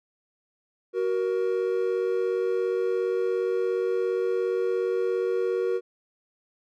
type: tone pair together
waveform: triangle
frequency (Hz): 373.8 / 471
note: F#4 / A#4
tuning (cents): +18 / +18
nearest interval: major third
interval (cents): 400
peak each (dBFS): -24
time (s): 0.93-5.81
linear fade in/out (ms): 50
effects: none